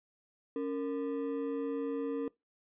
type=ring-modulated tone; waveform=triangle; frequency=370 Hz; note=F#4; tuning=in tune; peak=-27 dBFS; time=0.56-2.28 s; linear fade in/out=0 ms; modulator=91.3 Hz; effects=noise-tail reverb RT60 0.2 s tail -22 dB re dry + resampled to 8000 Hz